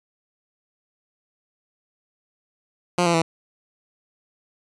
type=tone with pitch steps; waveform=10% pulse; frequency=176.8 / 170.38 / 164.2 Hz; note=F3 / F3 / E3; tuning=+22 / -42 / -6 cents; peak=-9 dBFS; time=2.98-3.22 s; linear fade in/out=5 ms; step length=80 ms; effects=resampled to 22050 Hz